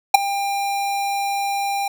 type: tone with ADSR envelope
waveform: square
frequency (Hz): 798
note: G5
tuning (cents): +31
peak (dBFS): -3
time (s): 0.14-1.88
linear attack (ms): 7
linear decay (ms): 12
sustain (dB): -18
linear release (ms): 4
effects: none